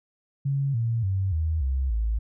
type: tone with pitch steps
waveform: sine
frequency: 138.59 / 115.2 / 95.76 / 79.6 / 66.17 / 55 Hz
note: C#3 / A#2 / G2 / D#2 / C2 / A1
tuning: 0 / -20 / -40 / +40 / +20 / 0 cents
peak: -22 dBFS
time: 0.45-2.19 s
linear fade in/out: 10 ms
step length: 290 ms
effects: none